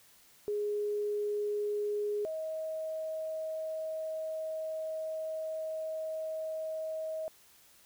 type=tone pair in turn; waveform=sine; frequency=415.3 / 633.8 Hz; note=G#4 / D#5; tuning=0 / +32 cents; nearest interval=perfect fifth; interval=732 cents; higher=second; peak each=-30 / -34 dBFS; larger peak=first; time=0.48-2.25 / 2.25-7.28 s; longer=second; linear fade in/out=0 ms; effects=white hiss -61 dBFS RMS until 7.85 s